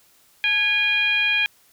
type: tone with frequency modulation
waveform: sine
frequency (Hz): 2444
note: D#7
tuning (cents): -32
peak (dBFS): -17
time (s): 0.44-1.46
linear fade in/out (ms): 0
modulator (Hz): 790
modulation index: 0.87
effects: white hiss -57 dBFS RMS until 1.72 s